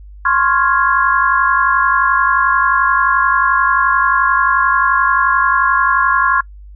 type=chord; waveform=sine; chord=Db major seventh; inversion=third; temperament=equal with one note detuned; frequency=1046.5 / 1097.9 / 1396.9 / 1661.2 Hz; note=C6 / Db6 / F6 / Ab6; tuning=0 / -17 / 0 / 0 cents; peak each=-16 dBFS; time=0.25-6.41 s; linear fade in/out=5 ms; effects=noise-tail reverb RT60 0.1 s tail -24 dB re dry + added 50 Hz sine -33 dBFS peak until 6.75 s